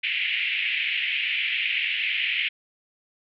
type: band-pass noise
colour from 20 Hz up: pink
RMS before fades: -26 dBFS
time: 0.03-2.49 s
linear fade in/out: 10 ms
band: 2100 to 3000 Hz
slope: 48 dB/octave
effects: none